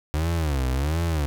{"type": "tone with vibrato", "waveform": "35% pulse", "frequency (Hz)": 73.3, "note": "D2", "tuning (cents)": -3, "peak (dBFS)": -20, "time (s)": [0.14, 1.26], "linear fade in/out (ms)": 0, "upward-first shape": "sine", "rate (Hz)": 1.4, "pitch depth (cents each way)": 250, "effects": []}